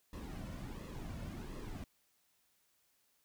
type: noise with flanger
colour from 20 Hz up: brown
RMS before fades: -45 dBFS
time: 0.13-1.84 s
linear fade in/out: 2 ms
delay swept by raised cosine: 1.3 to 2.5 ms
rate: 1.4 Hz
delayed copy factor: -0.6
effects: white hiss -75 dBFS RMS until 3.24 s